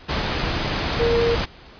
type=tone in noise; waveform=sine; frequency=467.5 Hz; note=A#4; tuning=5 cents sharp; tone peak=-17 dBFS; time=0.99-1.36 s; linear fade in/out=20 ms; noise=pink; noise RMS=-23 dBFS; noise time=0.08-1.46 s; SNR=+3 dB; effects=pink hiss -45 dBFS RMS until 1.79 s + resampled to 11025 Hz